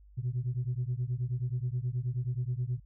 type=beating tone pair; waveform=sine; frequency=120 / 129.4 Hz; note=B2 / C3; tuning=-49 / -19 cents; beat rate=9.4 Hz; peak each=-31 / -32 dBFS; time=0.17-2.8 s; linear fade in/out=20 ms; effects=tanh soft clip ceiling -25 dBFS + added 50 Hz sine -53 dBFS peak until 2.85 s